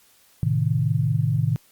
sine chord, A diminished, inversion none, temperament equal, 110 / 130.81 / 155.56 Hz, A2 / C3 / Eb3, 0 / 0 / 0 cents, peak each -23 dBFS, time 0.43-1.56 s, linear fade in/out 0 ms, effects white hiss -57 dBFS RMS until 1.71 s + Opus 48 kbps

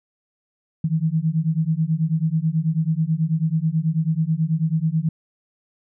sine beating tone pair, 155.56 / 164.76 Hz, D#3 / E3, 0 / -1 cents, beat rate 9.2 Hz, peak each -21 dBFS, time 0.84-5.09 s, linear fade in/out 5 ms, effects none

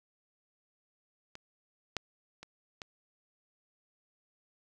clicks, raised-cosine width 0.2 ms, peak -28 / -15 / -29 / -24 dBFS, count 4, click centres 1.354 / 1.967 / 2.43 / 2.818 s, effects none

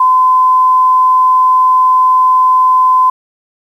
sine tone, 1022 Hz, C6, 41 cents flat, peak -5 dBFS, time 0-3.1 s, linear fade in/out 5 ms, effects 7-bit

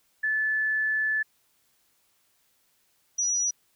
sine tone pair in turn, 1738 / 5846 Hz, A6 / F#8, -22 / -22 cents, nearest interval octave + major sixth, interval 2100 cents, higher second, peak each -23 dBFS, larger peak neither, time 0.23-1.23 / 3.18-3.51 s, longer first, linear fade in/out 10 ms, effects white hiss -68 dBFS RMS until 3.75 s

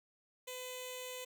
10% pulse tone with notch filter, 505 Hz, B4, 39 cents sharp, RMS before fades -45 dBFS, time 0.47-1.25 s, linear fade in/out 10 ms, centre 1400 Hz, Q 0.58, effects none

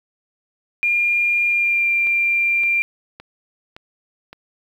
sine tone with pitch glide, 2408 to 2378 Hz, D7 to D7, +43 to +21 cents, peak -15 dBFS, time 0.83-2.82 s, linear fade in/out 0 ms, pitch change -22 cents, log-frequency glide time 1.48-1.89 s
click train, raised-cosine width 0.3 ms, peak -21 dBFS, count 5, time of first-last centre 2.07-4.33 s, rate 1.77 Hz
effects 8-bit

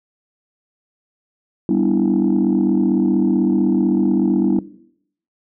sine chord, E minor seventh, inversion first, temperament equal with one note detuned, 196 / 245 / 293.7 / 329.6 Hz, G3 / B3 / D4 / E4, 0 / -14 / 0 / 0 cents, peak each -18 dBFS, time 1.69-4.59 s, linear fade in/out 2 ms, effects noise-tail reverb RT60 0.7 s tail -18 dB re dry + tanh soft clip ceiling -8 dBFS

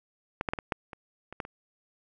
clicks, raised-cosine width 0.5 ms, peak -14 / -13 / -13 / -19 / -12 / -26 / -26 / -17 / -27 dBFS, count 9, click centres 0.411 / 0.488 / 0.535 / 0.588 / 0.722 / 0.932 / 1.326 / 1.402 / 1.451 s, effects none

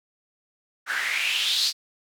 white noise with band-pass filter sweep, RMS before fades -25 dBFS, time 0.86-1.73 s, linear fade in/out 50 ms, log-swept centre 1500 to 4700 Hz, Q 4.9, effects none

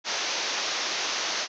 white low-pass noise, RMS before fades -29 dBFS, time 0.04-1.48 s, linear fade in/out 50 ms, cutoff 6400 Hz, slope 96 dB/octave, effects high-pass 400 Hz 12 dB/octave

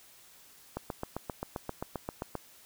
click train, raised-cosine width 1 ms, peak -20 dBFS, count 13, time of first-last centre 0.77-2.353 s, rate 7.58 Hz, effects white hiss -57 dBFS RMS until 2.65 s

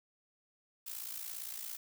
blue noise with amplitude modulation, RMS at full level -40 dBFS, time 0.86-1.77 s, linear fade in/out 10 ms, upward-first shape sine, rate 57.6 Hz, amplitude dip 70%, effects none

